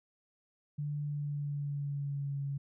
sine tone with pitch glide, 146.83 to 139.88 Hz, D3 to C#3, 0 to +16 cents, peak -33 dBFS, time 0.78-2.58 s, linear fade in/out 10 ms, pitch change -84 cents, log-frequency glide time 1.01-2.41 s, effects none

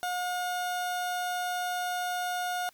30% pulse tone, 719 Hz, F#5, 50 cents flat, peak -27 dBFS, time 0.03-2.69 s, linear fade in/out 0 ms, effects white hiss -62 dBFS RMS until 2.73 s + Opus 48 kbps

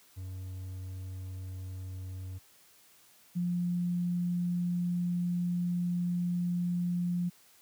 triangle / sine tone pair in turn, 93.2 / 175.94 Hz, F#2 / F3, +13 / +13 cents, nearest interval major seventh, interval 1100 cents, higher second, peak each -35 / -28 dBFS, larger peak second, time 0.16-2.39 / 3.35-7.3 s, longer second, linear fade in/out 20 ms, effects white hiss -61 dBFS RMS until 7.61 s + high-pass 60 Hz 12 dB/octave

